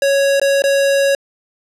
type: tone with dropouts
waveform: square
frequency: 554.4 Hz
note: C#5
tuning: in tune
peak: -12 dBFS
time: 0.02-1.15 s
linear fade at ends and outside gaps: 2 ms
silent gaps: 0.398-0.415 / 0.621-0.639 s
effects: low-pass 11000 Hz 12 dB/octave